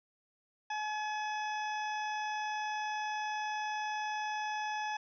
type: harmonic tone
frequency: 850 Hz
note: G#5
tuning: 40 cents sharp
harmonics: 1 / 2 / 3 / 4 / 6 / 7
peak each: -35 / -41 / -45 / -49 / -52 / -53 dBFS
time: 0.7-4.97 s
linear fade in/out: 5 ms
effects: none